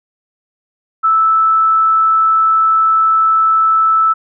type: tone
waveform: sine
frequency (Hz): 1314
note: E6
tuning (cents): -6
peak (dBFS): -8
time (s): 1.03-4.14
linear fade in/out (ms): 20
effects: none